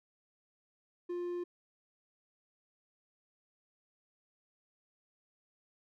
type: tone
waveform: triangle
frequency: 351.7 Hz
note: F4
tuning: 12 cents sharp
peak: -33 dBFS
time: 1.09-1.44 s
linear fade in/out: 10 ms
effects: none